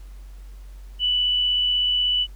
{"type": "tone with amplitude modulation", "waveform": "sine", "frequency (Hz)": 2970, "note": "F#7", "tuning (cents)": 6, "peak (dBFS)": -17, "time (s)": [0.99, 2.27], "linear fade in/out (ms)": 50, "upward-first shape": "sine", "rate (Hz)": 76.3, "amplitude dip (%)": 25, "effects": ["added 47 Hz sine -37 dBFS peak until 2.35 s", "pink hiss -57 dBFS RMS until 2.35 s"]}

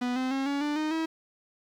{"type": "tone with pitch steps", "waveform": "45% pulse", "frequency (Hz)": [246.9, 258.1, 269.9, 282.1, 295, 308.4, 322.4], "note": ["B3", "C4", "C#4", "C#4", "D4", "D#4", "E4"], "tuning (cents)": [0, -23, -46, 30, 8, -15, -38], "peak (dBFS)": -27, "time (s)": [0.01, 1.06], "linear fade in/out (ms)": 10, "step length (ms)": 150, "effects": ["low-pass 5000 Hz 12 dB/octave", "9-bit"]}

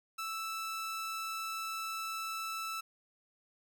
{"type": "tone", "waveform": "sawtooth", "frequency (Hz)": 1319, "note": "E6", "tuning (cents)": 1, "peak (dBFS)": -33, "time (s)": [0.18, 2.81], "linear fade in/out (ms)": 10, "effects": []}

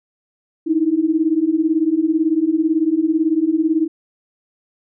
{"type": "beating tone pair", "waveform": "sine", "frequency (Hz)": [307.1, 325.1], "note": ["D#4", "E4"], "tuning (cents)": [-23, -24], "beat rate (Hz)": 18, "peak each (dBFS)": [-18, -16], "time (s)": [0.66, 3.88], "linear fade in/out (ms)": 20, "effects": []}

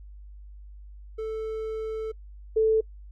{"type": "tone pair in turn", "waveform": ["triangle", "sine"], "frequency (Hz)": [440, 440], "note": ["A4", "A4"], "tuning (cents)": [0, 0], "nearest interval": "unison", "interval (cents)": 0, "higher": "neither", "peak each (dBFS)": [-27, -18], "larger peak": "second", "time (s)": [[1.18, 2.12], [2.56, 2.81]], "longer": "first", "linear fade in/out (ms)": 10, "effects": ["noise-tail reverb RT60 0.1 s tail -26 dB re dry", "added 50 Hz sine -42 dBFS peak until 3.11 s"]}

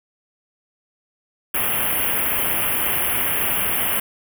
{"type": "band-stop noise", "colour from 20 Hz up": "white", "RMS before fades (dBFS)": -21, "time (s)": [1.54, 4], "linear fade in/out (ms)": 5, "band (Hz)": [3200, 10000], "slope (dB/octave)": 96, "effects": []}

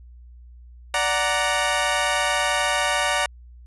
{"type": "chord", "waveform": "15% pulse", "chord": "D augmented", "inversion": "none", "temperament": "equal with one note detuned", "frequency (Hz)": [585.3, 740, 932.3], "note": ["D5", "F#5", "A#5"], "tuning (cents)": [-6, 0, 0], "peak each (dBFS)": -18, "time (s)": [0.94, 3.26], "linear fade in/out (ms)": 2, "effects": ["added 60 Hz sine -42 dBFS peak until 3.66 s", "resampled to 24000 Hz"]}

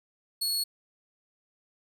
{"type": "tone", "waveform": "sawtooth", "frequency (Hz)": 4357, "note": "C#8", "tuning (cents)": -31, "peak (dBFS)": -24, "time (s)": [0.41, 0.64], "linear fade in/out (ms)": 10, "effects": []}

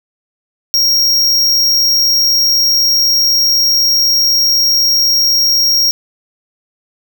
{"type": "tone", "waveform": "square", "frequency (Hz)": 5588, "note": "F8", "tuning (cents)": 0, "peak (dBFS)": -9, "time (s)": [0.74, 5.91], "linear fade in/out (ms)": 0, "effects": []}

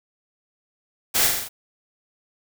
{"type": "noise with echo", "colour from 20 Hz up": "white", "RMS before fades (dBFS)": -20, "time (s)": [1.14, 1.28], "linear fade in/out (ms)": 20, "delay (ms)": 42, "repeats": 5, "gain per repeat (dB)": -3, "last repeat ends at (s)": 1.49, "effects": []}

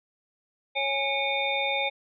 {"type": "tone cluster", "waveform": "sine", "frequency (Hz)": [552, 826, 2217, 2428, 3622], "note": ["C#5", "G#5", "C#7", "D#7", "A7"], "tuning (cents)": [-7, -10, 0, -43, 49], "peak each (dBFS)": -31, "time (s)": [0.75, 1.9], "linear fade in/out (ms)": 20, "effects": []}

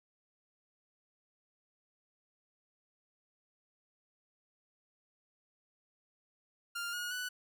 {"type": "tone with pitch steps", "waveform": "sawtooth", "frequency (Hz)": [1399, 1441.7, 1485.6], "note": ["F6", "F#6", "F#6"], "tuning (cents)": [3, -45, 7], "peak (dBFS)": -33, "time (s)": [6.75, 7.29], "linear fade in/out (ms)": 10, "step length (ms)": 180, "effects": []}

